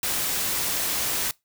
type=noise; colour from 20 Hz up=white; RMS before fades=-26 dBFS; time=0.03-1.31 s; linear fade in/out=2 ms; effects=noise-tail reverb RT60 0.2 s tail -23 dB re dry